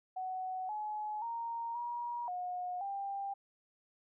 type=tone with pitch steps; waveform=sine; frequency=746 / 848 / 929 / 955 / 722 / 793 Hz; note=F#5 / G#5 / A#5 / A#5 / F#5 / G5; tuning=+14 / +36 / -6 / +42 / -43 / +20 cents; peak=-36 dBFS; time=0.16-3.34 s; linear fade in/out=10 ms; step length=530 ms; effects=none